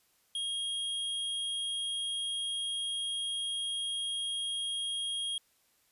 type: tone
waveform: square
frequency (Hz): 3260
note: G#7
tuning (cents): -33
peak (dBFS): -33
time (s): 0.35-5.38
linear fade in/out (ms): 2
effects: white hiss -70 dBFS RMS until 5.91 s + resampled to 32000 Hz